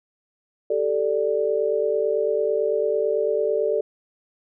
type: chord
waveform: sine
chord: G suspended second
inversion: none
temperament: just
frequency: 392 / 441 / 588 Hz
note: G4 / A4 / D5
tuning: 0 / +4 / +2 cents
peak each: -26 / -22 / -24 dBFS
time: 0.7-3.81 s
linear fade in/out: 5 ms
effects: none